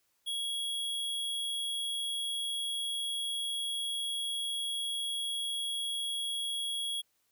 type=tone; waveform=square; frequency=3322 Hz; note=G#7; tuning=in tune; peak=-33 dBFS; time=0.26-7.02 s; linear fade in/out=20 ms; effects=white hiss -75 dBFS RMS until 7.31 s